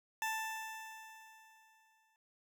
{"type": "tone with exponential decay", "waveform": "20% pulse", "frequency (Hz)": 883, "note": "A5", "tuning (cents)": 6, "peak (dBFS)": -29, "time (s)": [0.22, 2.16], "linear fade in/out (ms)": 1, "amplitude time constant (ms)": 420, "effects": []}